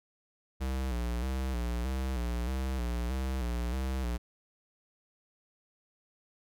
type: tone with vibrato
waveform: square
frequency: 62.4 Hz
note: B1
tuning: 19 cents sharp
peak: -31 dBFS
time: 0.6-4.18 s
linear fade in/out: 20 ms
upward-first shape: square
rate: 1.6 Hz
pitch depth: 82 cents each way
effects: none